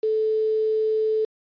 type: tone with quantisation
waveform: sine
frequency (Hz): 436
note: A4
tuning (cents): -16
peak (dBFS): -19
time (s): 0.03-1.25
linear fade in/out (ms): 5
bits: 7
effects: resampled to 11025 Hz